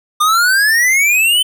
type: exponential sweep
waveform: square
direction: up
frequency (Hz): 1198 to 3088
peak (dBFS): -10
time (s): 0.2-1.43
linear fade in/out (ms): 10
effects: none